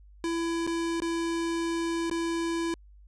square tone with dropouts, 334.1 Hz, E4, 23 cents sharp, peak -28 dBFS, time 0.24-2.74 s, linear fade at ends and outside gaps 1 ms, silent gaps 0.667-0.674 / 1.002-1.02 / 2.098-2.112 s, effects added 50 Hz sine -50 dBFS peak until 3.07 s + resampled to 22050 Hz

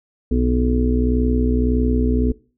harmonic tone, 61.74 Hz, B1, in tune, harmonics 1 / 2 / 4 / 5 / 6 / 7, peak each -18 / -28 / -19 / -29 / -30 / -25 dBFS, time 0.31-2.32 s, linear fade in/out 5 ms, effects noise-tail reverb RT60 0.4 s tail -21 dB re dry

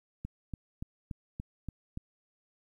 click train, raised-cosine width 5 ms, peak -25 dBFS, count 7, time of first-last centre 0.25-1.974 s, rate 3.48 Hz, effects 11-bit

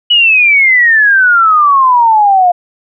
sine exponential sweep, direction down, 2960 to 698.5 Hz, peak -4 dBFS, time 0.1-2.52 s, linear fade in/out 10 ms, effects none

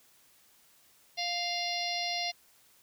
harmonic tone, 698.5 Hz, F5, in tune, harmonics 1 / 3 / 4 / 5 / 6 / 7 / 8, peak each -36 / -38 / -40 / -41 / -37 / -39 / -41 dBFS, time 1.17-2.32 s, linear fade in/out 20 ms, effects white hiss -63 dBFS RMS until 2.82 s

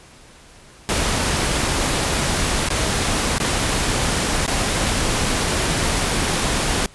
pink noise with dropouts, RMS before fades -20 dBFS, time 0.89-6.86 s, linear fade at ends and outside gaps 0 ms, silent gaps 2.687-2.703 / 3.382-3.401 / 4.464-4.478 s, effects pink hiss -46 dBFS RMS until 6.94 s + resampled to 24000 Hz

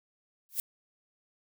violet noise with exponential growth, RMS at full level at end -27 dBFS, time 0.49-0.6 s, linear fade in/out 0 ms, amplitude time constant 23 ms, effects none

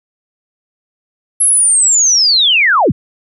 sine linear sweep, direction down, 11175 to 61.74 Hz, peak -7 dBFS, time 1.4-2.92 s, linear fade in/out 10 ms, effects none

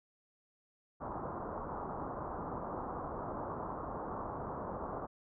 white low-pass noise, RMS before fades -41 dBFS, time 1-5.07 s, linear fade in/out 20 ms, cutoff 1200 Hz, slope 48 dB/octave, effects none

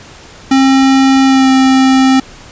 square tone with pitch glide, 267.7 to 263.7 Hz, C4 to C4, +40 to +14 cents, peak -6 dBFS, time 0.51-2.2 s, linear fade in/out 5 ms, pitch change -26 cents, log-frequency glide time 1.25-1.5 s, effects pink hiss -35 dBFS RMS until 2.51 s + resampled to 16000 Hz

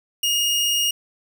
sawtooth tone, 2856 Hz, F7, 38 cents sharp, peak -15 dBFS, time 0.23-0.91 s, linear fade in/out 5 ms, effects none

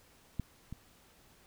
clicks, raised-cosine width 5 ms, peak -21 / -29 dBFS, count 2, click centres 0.397 / 0.726 s, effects pink hiss -63 dBFS RMS until 1.46 s

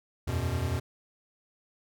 square chord, E suspended second, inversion none, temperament equal with one note detuned, 81.84 / 92.5 / 123.47 Hz, E2 / F#2 / B2, -12 / 0 / 0 cents, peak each -33 dBFS, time 0.27-0.8 s, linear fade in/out 10 ms, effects none

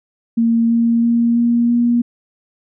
sine tone with pitch steps, 230.3 / 232.3 / 234.3 / 236.4 / 238.4 Hz, A#3 / A#3 / A#3 / A#3 / A#3, -21 / -6 / +9 / +24 / +39 cents, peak -11 dBFS, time 0.37-2.02 s, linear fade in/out 10 ms, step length 330 ms, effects none

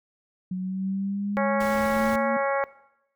sine linear sweep, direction up, 182.9 to 230.2 Hz, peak -26 dBFS, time 0.51-2.37 s, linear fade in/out 5 ms
harmonic tone, 276.2 Hz, C#4, 6 cents flat, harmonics 2 / 3 / 4 / 5 / 6 / 7 / 8, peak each -25 / -29 / -31 / -33 / -35 / -36 / -37 dBFS, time 1.37-2.64 s, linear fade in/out 0 ms
pink noise, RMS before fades -38 dBFS, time 1.6-2.16 s, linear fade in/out 5 ms
effects noise-tail reverb RT60 0.8 s tail -18 dB re dry

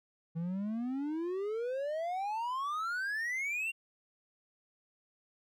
triangle exponential sweep, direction up, 160.8 to 2794 Hz, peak -31 dBFS, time 0.35-3.72 s, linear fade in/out 20 ms, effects none

